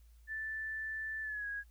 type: tone with pitch glide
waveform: sine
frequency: 1760 to 1651.7 Hz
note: A6 to G#6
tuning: 0 to -10 cents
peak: -37 dBFS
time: 0.27-1.64 s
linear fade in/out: 50 ms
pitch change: -110 cents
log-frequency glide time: 1.22-1.47 s
effects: added 57 Hz sine -57 dBFS peak until 1.7 s + white hiss -74 dBFS RMS until 1.7 s